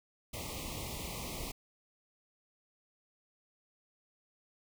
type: band-stop noise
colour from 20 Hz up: pink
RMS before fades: -41 dBFS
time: 0.33-1.52 s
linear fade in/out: 10 ms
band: 1200 to 2000 Hz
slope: 96 dB/octave
effects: none